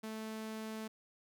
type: tone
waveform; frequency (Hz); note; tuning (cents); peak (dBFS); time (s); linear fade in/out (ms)
sawtooth; 219.2; A3; -6; -37; 0.03-0.88; 10
effects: none